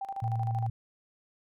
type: tone with tremolo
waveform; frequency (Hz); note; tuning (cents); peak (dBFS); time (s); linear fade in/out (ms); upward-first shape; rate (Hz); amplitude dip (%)
sine; 784; G5; 0; -32; 0.01-0.67; 5; square; 13; 75
type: tone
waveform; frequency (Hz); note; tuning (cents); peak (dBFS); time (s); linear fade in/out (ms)
sine; 115.1; A#2; -22; -28; 0.22-0.7; 5
effects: none